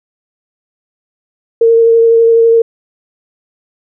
sine tone with vibrato, 458.6 Hz, A#4, 28 cents flat, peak -4 dBFS, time 1.61-2.62 s, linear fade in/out 5 ms, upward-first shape triangle, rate 12 Hz, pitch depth 16 cents each way, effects none

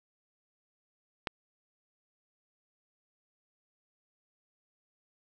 click, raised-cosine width 0.3 ms, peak -15 dBFS, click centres 1.272 s, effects none

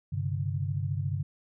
sine chord, G suspended fourth, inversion none, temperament equal with one note detuned, 98 / 133.1 / 146.83 Hz, G2 / C3 / D3, 0 / +30 / 0 cents, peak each -31 / -33 / -33 dBFS, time 0.12-1.23 s, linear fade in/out 10 ms, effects none

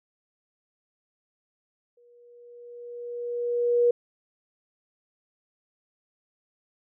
sine tone with exponential growth, 480 Hz, B4, 49 cents flat, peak -16 dBFS, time 1.97-3.91 s, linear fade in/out 5 ms, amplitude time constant 420 ms, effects none

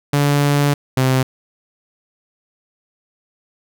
sawtooth tone pair in turn, 143.8 / 130.43 Hz, D3 / C3, -36 / -5 cents, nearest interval major second, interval 169 cents, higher first, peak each -9 dBFS, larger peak neither, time 0.13-0.74 / 0.97-1.23 s, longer first, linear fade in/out 5 ms, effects none

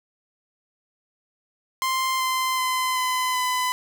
sawtooth tone with pitch steps, 1046.5 / 1036.3 / 1026.1 / 1016.1 / 1006.2 Hz, C6 / C6 / C6 / B5 / B5, 0 / -17 / -34 / +49 / +32 cents, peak -18 dBFS, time 1.82-3.72 s, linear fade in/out 0 ms, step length 380 ms, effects none

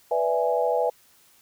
sine chord, E dominant seventh, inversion second, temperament equal, 493.9 / 587.3 / 659.3 / 830.6 Hz, B4 / D5 / E5 / G#5, 0 / 0 / 0 / 0 cents, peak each -24 / -28 / -26 / -27 dBFS, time 0.11-0.9 s, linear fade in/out 5 ms, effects white hiss -58 dBFS RMS until 1.41 s

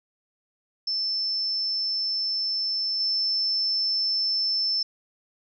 sine tone with level steps, 5300 Hz, E8, 9 cents sharp, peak -24 / -22 dBFS, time 0.87-4.83 s, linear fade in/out 5 ms, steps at 3 s, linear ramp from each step 2 ms, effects none

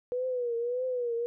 sine tone with vibrato, 488.5 Hz, B4, 19 cents flat, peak -28 dBFS, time 0.12-1.26 s, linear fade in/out 0 ms, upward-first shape triangle, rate 1.7 Hz, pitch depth 100 cents each way, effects none

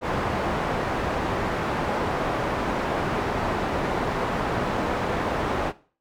white low-pass noise, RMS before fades -26 dBFS, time 0.01-5.73 s, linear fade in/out 50 ms, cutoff 980 Hz, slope 12 dB/octave, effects noise-tail reverb RT60 0.4 s tail -18 dB re dry

